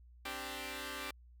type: chord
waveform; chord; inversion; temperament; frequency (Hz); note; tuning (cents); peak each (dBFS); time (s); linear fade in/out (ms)
5% pulse; C suspended second; none; equal; 261.6 / 293.7 / 392; C4 / D4 / G4; 0 / 0 / 0; -34; 0.25-1.11; 5
effects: added 60 Hz sine -56 dBFS peak until 1.4 s